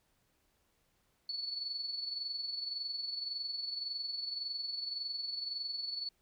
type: tone with amplitude modulation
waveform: sine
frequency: 4435 Hz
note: C#8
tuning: in tune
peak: -34 dBFS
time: 1.29-6.09 s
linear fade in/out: 2 ms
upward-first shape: sine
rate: 21.8 Hz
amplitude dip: 55%
effects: pink hiss -75 dBFS RMS until 6.21 s